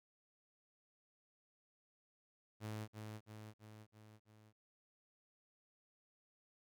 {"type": "tone with echo", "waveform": "sawtooth", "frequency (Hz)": 107.7, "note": "A2", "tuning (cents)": -37, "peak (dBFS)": -39, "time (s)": [2.6, 2.88], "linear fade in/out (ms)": 50, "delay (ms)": 330, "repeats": 5, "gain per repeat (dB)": -4, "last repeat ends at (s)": 4.53, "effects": []}